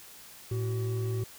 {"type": "tone pair together", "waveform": "triangle", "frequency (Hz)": [111.79, 378.3], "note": ["A2", "F#4"], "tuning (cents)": [28, 38], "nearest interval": "octave + major sixth", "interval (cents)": 2110, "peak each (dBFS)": [-27, -34], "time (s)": [0.51, 1.24], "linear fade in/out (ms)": 5, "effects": ["white hiss -50 dBFS RMS until 1.38 s"]}